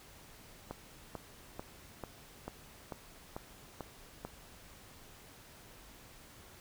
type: click train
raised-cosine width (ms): 1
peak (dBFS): -26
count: 9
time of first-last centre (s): 0.71-4.25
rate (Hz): 2.26
effects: pink hiss -56 dBFS RMS until 6.6 s